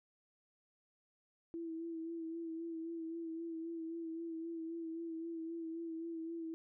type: tone with vibrato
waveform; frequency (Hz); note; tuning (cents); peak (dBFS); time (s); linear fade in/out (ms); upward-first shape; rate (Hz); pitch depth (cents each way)
sine; 329.6; E4; 0; -40; 1.54-6.54; 0; sine; 3.8; 33
effects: none